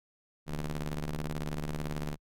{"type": "ring-modulated tone", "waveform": "sawtooth", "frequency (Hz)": 73.4, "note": "D2", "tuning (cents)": 0, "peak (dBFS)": -26, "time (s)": [0.46, 2.17], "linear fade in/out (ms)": 50, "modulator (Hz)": 82.5, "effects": ["AAC 64 kbps"]}